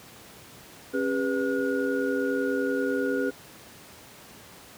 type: tone cluster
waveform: sine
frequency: 272.2 / 403.7 / 493.8 / 1442 Hz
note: C#4 / G#4 / B4 / F#6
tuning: -31 / -49 / 0 / -45 cents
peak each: -28 / -29 / -29 / -33 dBFS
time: 0.93-3.31 s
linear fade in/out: 20 ms
effects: pink hiss -48 dBFS RMS until 4.77 s + high-pass 100 Hz 12 dB/octave